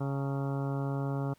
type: harmonic tone with a mistuned harmonic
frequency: 138.5 Hz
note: C#3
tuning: 1 cent flat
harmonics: 1 / 2 / 3 / 4 / 5 / 6 / 7 / 8 / 9 / 10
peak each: -31 / -37 / -41 / -43 / -45 / -47 / -48 / -49 / -50 / -51 dBFS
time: 0-1.34 s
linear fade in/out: 10 ms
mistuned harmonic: 7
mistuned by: -76 cents
effects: pink hiss -66 dBFS RMS until 1.38 s